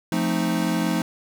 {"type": "chord", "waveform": "square", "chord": "F dominant seventh", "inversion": "none", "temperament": "equal", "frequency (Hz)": [174.61, 220, 261.6, 311.1], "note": ["F3", "A3", "C4", "Eb4"], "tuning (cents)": [0, 0, 0, 0], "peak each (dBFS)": [-26, -27, -30, -27], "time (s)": [0.12, 1.02], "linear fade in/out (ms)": 2, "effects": []}